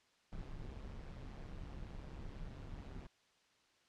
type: noise with amplitude modulation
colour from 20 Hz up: brown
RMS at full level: -45 dBFS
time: 0.32-3.07 s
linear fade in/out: 5 ms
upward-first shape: sine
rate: 137 Hz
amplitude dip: 65%
effects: white hiss -72 dBFS RMS until 3.88 s + low-pass 5000 Hz 12 dB/octave